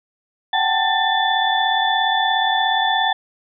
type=tone cluster; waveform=sine; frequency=751 / 788 / 881 / 1782 / 3481 Hz; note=F#5 / G5 / A5 / A6 / A7; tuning=+26 / +9 / +2 / +22 / -19 cents; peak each=-22 dBFS; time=0.53-3.13 s; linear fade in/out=5 ms; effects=none